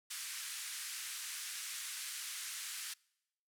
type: band-pass noise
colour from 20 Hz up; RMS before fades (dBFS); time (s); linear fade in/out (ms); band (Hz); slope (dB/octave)
white; -44; 0.1-2.94; 10; 1400 to 11000; 24
effects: noise-tail reverb RT60 0.9 s tail -26 dB re dry